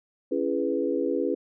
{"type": "chord", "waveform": "sine", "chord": "C# minor seventh", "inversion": "none", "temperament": "equal with one note detuned", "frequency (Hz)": [277.2, 335.6, 415.3, 493.9], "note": ["C#4", "E4", "G#4", "B4"], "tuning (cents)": [0, 31, 0, 0], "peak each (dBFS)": -29, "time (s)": [0.31, 1.35], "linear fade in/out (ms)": 10, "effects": []}